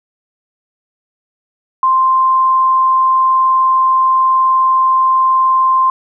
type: tone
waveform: sine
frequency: 1046.5 Hz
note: C6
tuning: in tune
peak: -8 dBFS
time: 1.83-5.9 s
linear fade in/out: 2 ms
effects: none